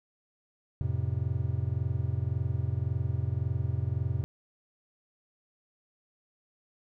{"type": "chord", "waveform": "triangle", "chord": "F major", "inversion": "none", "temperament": "just", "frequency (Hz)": [87.31, 109.13, 130.96], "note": ["F2", "A2", "C3"], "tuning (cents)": [0, -14, 2], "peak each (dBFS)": -30, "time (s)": [0.81, 4.24], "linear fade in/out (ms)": 0, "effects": []}